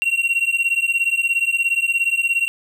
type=beating tone pair; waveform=triangle; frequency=2737 / 2754 Hz; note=F7 / F7; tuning=-36 / -25 cents; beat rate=17 Hz; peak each=-18 dBFS; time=0.02-2.48 s; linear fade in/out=0 ms; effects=none